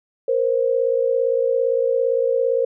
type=tone pair together; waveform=sine; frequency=470 / 527.6 Hz; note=A#4 / C5; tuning=+14 / +14 cents; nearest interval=major second; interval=200 cents; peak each=-19 dBFS; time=0.28-2.65 s; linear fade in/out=5 ms; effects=none

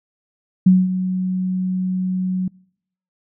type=tone with ADSR envelope; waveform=sine; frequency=185 Hz; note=F#3; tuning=in tune; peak=-6 dBFS; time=0.66-2.48 s; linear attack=8 ms; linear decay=210 ms; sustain=-12 dB; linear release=4 ms; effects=noise-tail reverb RT60 0.7 s tail -26 dB re dry

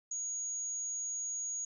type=tone; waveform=sine; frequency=6690 Hz; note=G#8; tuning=12 cents sharp; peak=-35 dBFS; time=0.11-1.65 s; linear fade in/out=5 ms; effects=none

